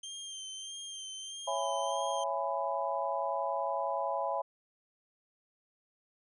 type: tone with vibrato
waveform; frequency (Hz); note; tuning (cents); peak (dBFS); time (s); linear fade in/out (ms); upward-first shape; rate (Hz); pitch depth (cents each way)
25% pulse; 3154; G7; +10; -37; 0.03-2.24; 5; sine; 1.6; 35
type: chord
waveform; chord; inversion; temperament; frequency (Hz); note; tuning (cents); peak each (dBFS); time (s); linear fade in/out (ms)
sine; C# minor seventh; none; just; 554.4 / 665.2 / 831.5 / 997.9; C#5 / E5 / G#5 / B5; 0 / +16 / +2 / +18; -36; 1.47-4.42; 10
effects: resampled to 24000 Hz